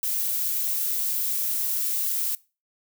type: noise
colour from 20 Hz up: violet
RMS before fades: -26 dBFS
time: 0.03-2.35 s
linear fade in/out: 2 ms
effects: noise-tail reverb RT60 0.3 s tail -21 dB re dry